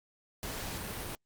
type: noise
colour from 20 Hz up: pink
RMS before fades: -39 dBFS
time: 0.43-1.15 s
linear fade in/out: 0 ms
effects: Opus 48 kbps